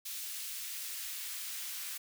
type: noise with high-pass filter sweep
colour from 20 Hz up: white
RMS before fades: -41 dBFS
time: 0.05-1.98 s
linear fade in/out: 10 ms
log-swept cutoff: 2500 to 1600 Hz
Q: 0.79
effects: none